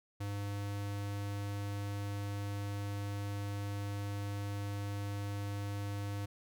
square tone, 101.2 Hz, G#2, 44 cents flat, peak -37 dBFS, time 0.2-6.26 s, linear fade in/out 10 ms, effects none

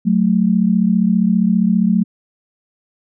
sine tone pair together, 185 / 220 Hz, F#3 / A3, 0 / 0 cents, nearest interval minor third, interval 300 cents, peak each -14 dBFS, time 0.05-2.04 s, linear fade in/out 20 ms, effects none

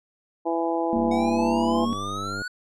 harmonic tone, 166.6 Hz, E3, 19 cents sharp, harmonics 2 / 3 / 4 / 5 / 6, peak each -26 / -29 / -29 / -28 / -36 dBFS, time 0.45-1.86 s, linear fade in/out 20 ms
sine tone, 233.1 Hz, A#3, in tune, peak -23 dBFS, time 0.93-1.93 s, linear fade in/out 0 ms
click train, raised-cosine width 2 ms, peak -23 dBFS, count 146, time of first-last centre 0.96-2.419 s, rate 99.4 Hz
square exponential sweep, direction up, 740 to 1491 Hz, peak -30 dBFS, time 1.11-2.48 s, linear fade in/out 5 ms
effects low-pass 7000 Hz 12 dB/octave

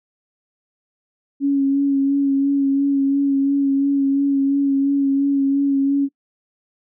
sine tone with vibrato, 277.2 Hz, C#4, in tune, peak -14 dBFS, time 1.4-6.09 s, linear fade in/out 50 ms, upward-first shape sine, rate 2.9 Hz, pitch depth 23 cents each way, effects noise-tail reverb RT60 0.1 s tail -21 dB re dry

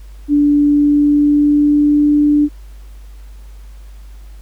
sine tone with pitch glide, 291 to 294.4 Hz, D4 to D4, -16 to +4 cents, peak -8 dBFS, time 0.28-2.49 s, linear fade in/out 50 ms, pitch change +20 cents, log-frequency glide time 0.61-2.12 s, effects added 50 Hz sine -32 dBFS peak until 4.41 s + pink hiss -51 dBFS RMS until 4.41 s

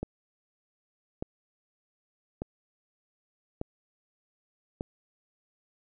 click train, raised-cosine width 2 ms, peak -19 dBFS, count 5, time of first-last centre 0.03-4.809 s, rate 0.837 Hz, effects none

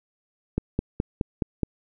click train, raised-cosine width 3 ms, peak -10 dBFS, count 6, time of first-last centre 0.58-1.633 s, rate 4.75 Hz, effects none

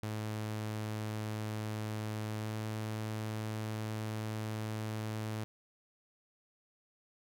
sawtooth tone with pitch glide, 107.8 to 108.8 Hz, A2 to A2, -35 to -19 cents, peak -32 dBFS, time 0.03-5.44 s, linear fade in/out 0 ms, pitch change +16 cents, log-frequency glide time 2.38-2.5 s, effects none

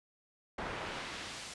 brown noise with band-pass filter sweep, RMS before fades -42 dBFS, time 0.58-1.54 s, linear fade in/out 5 ms, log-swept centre 1200 to 7000 Hz, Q 0.72, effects resampled to 24000 Hz

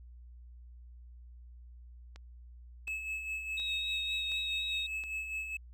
click train, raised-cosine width 0.2 ms, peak -33 dBFS, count 5, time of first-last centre 2.16-5.038 s, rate 1.39 Hz
triangle tone with tremolo, 2594 Hz, E7, 28 cents flat, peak -32 dBFS, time 2.87-5.57 s, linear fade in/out 5 ms, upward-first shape sine, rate 4.9 Hz, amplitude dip 50%
sine tone with vibrato, 3771 Hz, A#7, 19 cents sharp, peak -34 dBFS, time 3.57-4.87 s, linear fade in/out 10 ms, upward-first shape sine, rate 3.9 Hz, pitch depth 14 cents each way
effects added 60 Hz sine -49 dBFS peak until 5.73 s

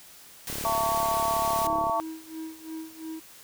white noise, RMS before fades -35 dBFS, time 0.47-1.67 s, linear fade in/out 2 ms
click train, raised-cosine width 2 ms, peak -24 dBFS, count 51, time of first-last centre 0.5-1.897 s, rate 35.8 Hz
harmonic tone, 225.3 Hz, A3, 41 cents sharp, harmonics 3 / 4 / 5, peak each -28 / -28 / -28 dBFS, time 0.65-2 s, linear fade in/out 0 ms
triangle tone with tremolo, 320 Hz, D#4, 49 cents sharp, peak -31 dBFS, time 1.64-3.2 s, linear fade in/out 10 ms, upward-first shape sine, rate 2.9 Hz, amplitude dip 85%
effects white hiss -50 dBFS RMS until 3.43 s

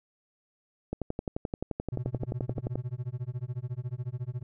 click train, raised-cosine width 2 ms, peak -18 dBFS, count 22, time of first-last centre 0.93-2.756 s, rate 11.5 Hz
triangle tone with tremolo, 123.47 Hz, B2, in tune, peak -27 dBFS, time 1.92-4.43 s, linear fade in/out 5 ms, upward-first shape sine, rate 14 Hz, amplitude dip 100%
effects none

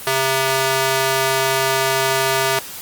square tone with high-pass filter, 133.3 Hz, C3, 33 cents sharp, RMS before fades -18 dBFS, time 0.07-2.59 s, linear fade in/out 0 ms, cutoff 560 Hz, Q 0.64, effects white hiss -33 dBFS RMS until 2.81 s + Opus 24 kbps

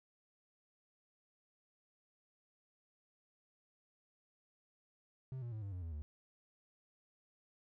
triangle tone with pitch steps, 130.81 / 119.26 / 108.73 / 99.14 / 90.38 / 82.41 / 75.13 Hz, C3 / A#2 / A2 / G2 / F#2 / E2 / D2, 0 / +40 / -20 / +20 / -40 / 0 / +40 cents, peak -39 dBFS, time 5.32-6.02 s, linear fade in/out 0 ms, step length 100 ms, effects none

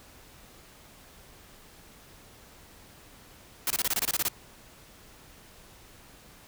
white noise bursts, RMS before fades -27 dBFS, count 11, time 3.67-4.284 s, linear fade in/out 2 ms, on 34 ms, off 24 ms, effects pink hiss -53 dBFS RMS until 6.47 s

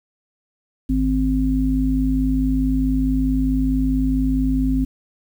harmonic tone, 52.3 Hz, G#1, 13 cents sharp, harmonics 1 / 3 / 5, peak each -20 / -28 / -18 dBFS, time 0.89-4.85 s, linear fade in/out 10 ms, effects 8-bit

